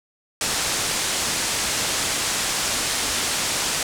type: low-pass noise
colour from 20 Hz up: white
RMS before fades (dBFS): -24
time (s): 0.41-3.83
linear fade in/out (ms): 2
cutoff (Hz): 9000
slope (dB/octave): 24
effects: none